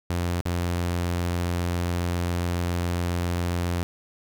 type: tone with dropouts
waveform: sawtooth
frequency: 87.31 Hz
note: F2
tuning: in tune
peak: -20 dBFS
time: 0.1-3.83 s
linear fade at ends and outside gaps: 0 ms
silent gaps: 0.411-0.454 s
effects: none